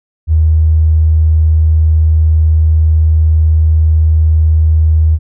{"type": "tone with tanh clipping", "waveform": "triangle", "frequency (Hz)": 79, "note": "D#2", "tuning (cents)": 27, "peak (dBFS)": -5, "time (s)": [0.27, 5.19], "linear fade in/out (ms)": 50, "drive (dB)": 3, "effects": []}